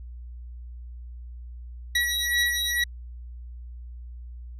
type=beating tone pair; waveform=25% pulse; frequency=1925 / 1927.2 Hz; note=B6 / B6; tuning=-45 / -43 cents; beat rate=2.2 Hz; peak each=-22 dBFS; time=1.95-2.84 s; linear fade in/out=5 ms; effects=added 60 Hz sine -37 dBFS peak until 4.59 s + resampled to 32000 Hz